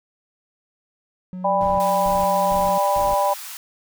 triangle tone, 183.2 Hz, F#3, 17 cents flat, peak -27 dBFS, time 1.33-2.78 s, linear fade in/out 0 ms
sine chord, G major, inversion second, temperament equal with one note detuned, 587.3 / 801.4 / 987.8 Hz, D5 / G5 / B5, 0 / +38 / 0 cents, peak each -21 dBFS, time 1.44-3.34 s, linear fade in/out 10 ms
brown noise bursts, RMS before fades -33 dBFS, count 4, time 1.61-3.14 s, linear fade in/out 0 ms, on 180 ms, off 270 ms
white high-pass noise, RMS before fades -35 dBFS, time 1.8-3.57 s, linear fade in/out 0 ms, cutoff 800 Hz, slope 48 dB/octave
effects none

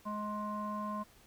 square tone with low-pass filter, 210 Hz, G#3, 19 cents sharp, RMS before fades -38 dBFS, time 0.05-1.04 s, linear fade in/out 20 ms, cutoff 1000 Hz, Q 7.4, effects pink hiss -62 dBFS RMS until 1.26 s

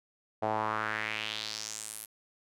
sawtooth tone with band-pass filter sweep, 108.4 Hz, A2, 25 cents flat, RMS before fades -35 dBFS, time 0.42-2.06 s, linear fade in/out 10 ms, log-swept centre 690 to 12000 Hz, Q 3, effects none

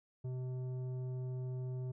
triangle tone with tanh clipping, 127.6 Hz, C3, 43 cents flat, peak -39 dBFS, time 0.24-1.92 s, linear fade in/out 10 ms, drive 14 dB, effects none

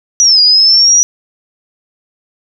sine linear two-way sweep, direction down then up, 5920 to 4839 to 5850 Hz, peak -4 dBFS, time 0.2-1.03 s, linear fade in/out 0 ms, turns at 0.41 s, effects none

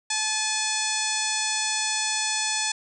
harmonic tone with a mistuned harmonic, 865 Hz, A5, 30 cents flat, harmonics 1 / 2 / 3 / 4 / 5 / 6 / 7 / 8 / 9 / 10, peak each -33 / -33 / -33 / -33 / -33 / -33 / -33 / -33 / -33 / -33 dBFS, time 0.1-2.72 s, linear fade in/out 5 ms, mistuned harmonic 3, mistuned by -63 cents, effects none

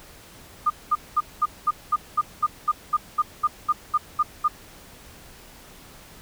sine tone bursts, 1216 Hz, D#6, 40 cents flat, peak -16 dBFS, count 16, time 0.66-4.482 s, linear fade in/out 10 ms, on 42 ms, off 210 ms, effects pink hiss -47 dBFS RMS until 6.21 s

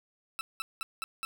20% pulse tone bursts, 1318.5 Hz, E6, in tune, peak -28 dBFS, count 5, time 0.39-1.25 s, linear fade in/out 0 ms, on 20 ms, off 190 ms, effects 9-bit

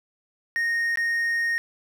triangle tone with dropouts, 1856 Hz, A#6, 8 cents flat, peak -20 dBFS, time 0.56-1.58 s, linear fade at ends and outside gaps 0 ms, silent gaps 0.957-0.973 s, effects none

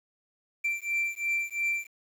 triangle beating tone pair, 2349 / 2351.9 Hz, D7 / D7, 0 / +2 cents, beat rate 2.9 Hz, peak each -29 dBFS, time 0.64-1.87 s, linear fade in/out 10 ms, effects 9-bit

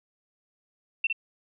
sine tone with echo, 2699 Hz, E7, 40 cents sharp, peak -21 dBFS, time 1.04-1.07 s, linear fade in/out 5 ms, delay 58 ms, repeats 1, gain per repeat -4 dB, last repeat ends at 1.128 s, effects none

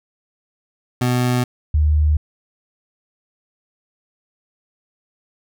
25% pulse / sine tone pair in turn, 124.2 / 75.73 Hz, B2 / D#2, +10 / -46 cents, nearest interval major sixth, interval 856 cents, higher first, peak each -12 / -12 dBFS, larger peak neither, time 1.01-1.44 / 1.74-2.17 s, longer neither, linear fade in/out 5 ms, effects none

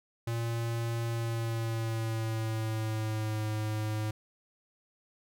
square tone with pitch glide, 116.1 to 107.7 Hz, A#2 to A2, -7 to -37 cents, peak -31 dBFS, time 0.27-4.11 s, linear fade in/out 5 ms, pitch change -130 cents, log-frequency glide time 1.07-3.46 s, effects none

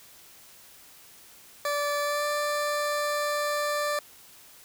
20% pulse tone with pitch glide, 581 to 589.1 Hz, D5 to D5, -19 to +5 cents, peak -21 dBFS, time 1.65-3.99 s, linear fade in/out 2 ms, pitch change +24 cents, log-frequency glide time 2.02-2.26 s, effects white hiss -52 dBFS RMS until 4.64 s

